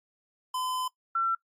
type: tone pair in turn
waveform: square / sine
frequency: 1018 / 1349.1 Hz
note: C6 / E6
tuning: -48 / +40 cents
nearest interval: perfect fourth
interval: 488 cents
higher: second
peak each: -30 / -24 dBFS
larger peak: second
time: 0.54-0.88 / 1.15-1.35 s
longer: first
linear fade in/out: 5 ms
effects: noise-tail reverb RT60 0.1 s tail -21 dB re dry + AAC 64 kbps